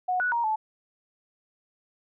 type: tone with pitch steps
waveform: sine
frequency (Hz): 732 / 1473 / 940 / 869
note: F#5 / F#6 / A#5 / A5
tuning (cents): -19 / -8 / +14 / -22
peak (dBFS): -23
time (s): 0.08-0.56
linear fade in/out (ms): 10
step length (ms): 120
effects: none